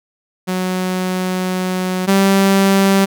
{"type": "tone pair in turn", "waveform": "sawtooth", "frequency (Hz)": [184.4, 195.02], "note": ["F#3", "G3"], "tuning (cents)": [-6, -9], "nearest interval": "minor second", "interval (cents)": 97, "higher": "second", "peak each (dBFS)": [-13, -6], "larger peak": "second", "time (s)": [[0.47, 2.07], [2.07, 3.06]], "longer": "first", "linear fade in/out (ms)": 20, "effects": []}